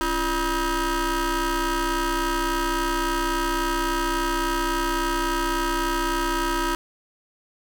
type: ring-modulated tone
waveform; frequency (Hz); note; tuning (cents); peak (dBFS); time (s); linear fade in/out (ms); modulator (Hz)
20% pulse; 311.1; D#4; 0; -14; 0.01-6.75; 0; 654
effects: none